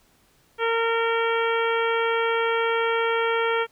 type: harmonic tone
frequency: 458.6 Hz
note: A#4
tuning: 28 cents flat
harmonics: 1 / 2 / 3 / 4 / 5 / 6 / 7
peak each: -23 / -28 / -27 / -32 / -31 / -37 / -35 dBFS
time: 0.58-3.67 s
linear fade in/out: 50 ms
effects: pink hiss -61 dBFS RMS until 3.71 s